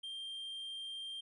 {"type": "tone", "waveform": "triangle", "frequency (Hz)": 3178, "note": "G7", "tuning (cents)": 23, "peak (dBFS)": -40, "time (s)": [0.03, 1.21], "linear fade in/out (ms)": 10, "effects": ["resampled to 24000 Hz"]}